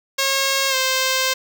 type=tone with pitch glide; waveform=5% pulse; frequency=543 to 522.7 Hz; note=C#5 to C5; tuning=-36 to -2 cents; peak=-6 dBFS; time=0.18-1.34 s; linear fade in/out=10 ms; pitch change=-66 cents; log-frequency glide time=0.69-0.75 s; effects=none